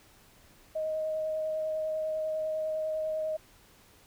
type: tone with vibrato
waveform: sine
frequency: 626 Hz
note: D#5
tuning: 10 cents sharp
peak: -29 dBFS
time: 0.75-3.37 s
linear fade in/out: 10 ms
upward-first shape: sine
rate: 10 Hz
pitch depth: 11 cents each way
effects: pink hiss -59 dBFS RMS until 4.06 s

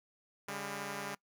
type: tone pair together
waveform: 5% pulse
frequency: 141.89 / 201 Hz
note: C#3 / G3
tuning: +41 / +44 cents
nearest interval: tritone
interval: 603 cents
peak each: -32 / -29 dBFS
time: 0.48-1.15 s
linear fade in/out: 5 ms
effects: noise-tail reverb RT60 0.1 s tail -23 dB re dry

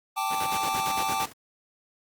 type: chord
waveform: square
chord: G suspended second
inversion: none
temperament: equal with one note detuned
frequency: 781.7 / 880 / 1174.7 Hz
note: G5 / A5 / D6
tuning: -5 / 0 / 0 cents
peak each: -31 dBFS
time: 0.16-1.26 s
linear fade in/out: 20 ms
type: noise with tremolo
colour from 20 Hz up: pink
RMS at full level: -32 dBFS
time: 0.29-1.33 s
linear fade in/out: 50 ms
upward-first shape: square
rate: 8.8 Hz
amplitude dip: 75%
effects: high-pass 150 Hz 12 dB/octave + Opus 32 kbps

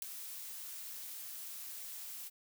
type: noise with ADSR envelope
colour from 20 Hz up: blue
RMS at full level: -34 dBFS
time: 0.02-2.3 s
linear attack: 4 ms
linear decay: 5 ms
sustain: -12 dB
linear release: 28 ms
effects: none

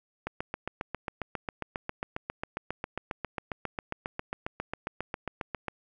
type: click train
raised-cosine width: 0.5 ms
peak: -17 dBFS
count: 41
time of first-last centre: 0.27-5.683 s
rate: 7.39 Hz
effects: none

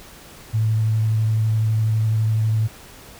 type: tone with vibrato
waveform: sine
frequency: 109.9 Hz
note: A2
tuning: 2 cents flat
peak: -16 dBFS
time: 0.53-2.68 s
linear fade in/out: 20 ms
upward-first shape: sine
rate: 12 Hz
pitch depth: 14 cents each way
effects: pink hiss -43 dBFS RMS until 3.19 s

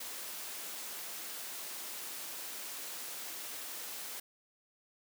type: high-pass noise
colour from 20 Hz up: white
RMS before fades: -43 dBFS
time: 0-4.2 s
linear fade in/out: 5 ms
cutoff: 250 Hz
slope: 12 dB/octave
effects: none

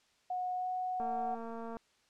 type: tone with pitch glide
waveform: sine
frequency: 730 to 736.8 Hz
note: F#5 to F#5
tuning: -24 to -7 cents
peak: -33 dBFS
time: 0.3-1.35 s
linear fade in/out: 5 ms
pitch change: +17 cents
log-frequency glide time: 0.55-0.68 s
type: click train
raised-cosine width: 1 ms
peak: -31 dBFS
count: 177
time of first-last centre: 1-1.769 s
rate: 229 Hz
effects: white hiss -70 dBFS RMS until 2.09 s + low-pass 6000 Hz 12 dB/octave

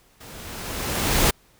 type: noise with level ramp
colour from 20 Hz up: pink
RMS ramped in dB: -43 to -17 dBFS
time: 0.2-1.31 s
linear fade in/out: 10 ms
effects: pink hiss -58 dBFS RMS until 1.59 s

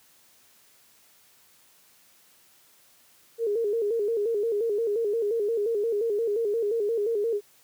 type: tone with vibrato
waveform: sine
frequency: 435.3 Hz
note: A4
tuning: 19 cents flat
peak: -23 dBFS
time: 3.38-7.41 s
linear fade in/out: 50 ms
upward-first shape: square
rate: 5.7 Hz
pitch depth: 100 cents each way
effects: white hiss -59 dBFS RMS until 7.63 s + high-pass 80 Hz 12 dB/octave

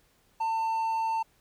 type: tone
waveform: triangle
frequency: 897 Hz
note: A5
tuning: 33 cents sharp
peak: -24 dBFS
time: 0.4-1.23 s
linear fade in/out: 10 ms
effects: pink hiss -66 dBFS RMS until 1.4 s

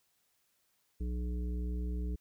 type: harmonic tone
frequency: 60.6 Hz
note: B1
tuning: 32 cents flat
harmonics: 1 / 3 / 5 / 7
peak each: -33 / -43 / -47 / -50 dBFS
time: 1-2.16 s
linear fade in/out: 10 ms
effects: white hiss -75 dBFS RMS until 2.2 s

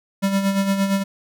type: tone with tremolo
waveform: square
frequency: 196 Hz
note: G3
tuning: in tune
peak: -16 dBFS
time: 0.22-1.04 s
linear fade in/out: 20 ms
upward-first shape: sine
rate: 8.7 Hz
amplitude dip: 55%
effects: none

